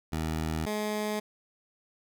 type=tone pair in turn; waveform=15% pulse; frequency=79.3 / 211.7 Hz; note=D#2 / G#3; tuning=+33 / +33 cents; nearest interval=octave + perfect fourth; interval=1700 cents; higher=second; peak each=-23 dBFS; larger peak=neither; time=0.12-0.66 / 0.66-1.2 s; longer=neither; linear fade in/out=10 ms; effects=none